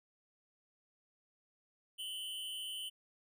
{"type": "tone with amplitude modulation", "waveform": "square", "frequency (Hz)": 3029, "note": "F#7", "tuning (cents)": 40, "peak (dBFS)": -38, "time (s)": [1.98, 2.9], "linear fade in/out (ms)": 20, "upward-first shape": "sine", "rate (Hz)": 213, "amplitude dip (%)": 65, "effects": []}